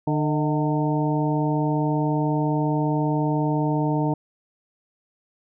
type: harmonic tone with a mistuned harmonic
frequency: 150 Hz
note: D3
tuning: 37 cents sharp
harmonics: 1 / 2 / 3 / 4 / 5 / 6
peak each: -23 / -24 / -31 / -31 / -33 / -29 dBFS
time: 0.07-4.14 s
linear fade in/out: 5 ms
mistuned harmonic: 4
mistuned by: +72 cents
effects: none